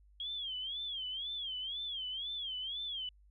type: tone with vibrato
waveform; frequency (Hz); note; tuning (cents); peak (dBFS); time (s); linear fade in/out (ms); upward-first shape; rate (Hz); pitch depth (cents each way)
sine; 3254; G#7; -36; -37; 0.2-3.09; 2; sine; 2; 150
effects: added 50 Hz sine -60 dBFS peak until 3.3 s